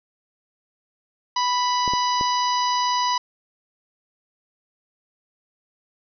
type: harmonic tone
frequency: 987.8 Hz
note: B5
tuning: in tune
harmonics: 1 / 2 / 3 / 4 / 5 / 6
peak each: -20 / -33 / -32 / -33 / -29 / -35 dBFS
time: 1.36-3.18 s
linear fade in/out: 5 ms
type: clicks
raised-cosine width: 2 ms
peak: -17 dBFS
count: 3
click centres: 1.878 / 1.936 / 2.211 s
effects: none